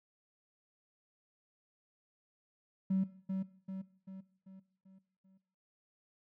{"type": "tone with echo", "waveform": "triangle", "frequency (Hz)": 190.5, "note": "G3", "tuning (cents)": -49, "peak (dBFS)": -25, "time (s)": [2.9, 3.04], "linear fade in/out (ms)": 10, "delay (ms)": 390, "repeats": 6, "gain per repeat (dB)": -6, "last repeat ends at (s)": 5.38, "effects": ["noise-tail reverb RT60 0.7 s tail -20 dB re dry", "tanh soft clip ceiling -25 dBFS"]}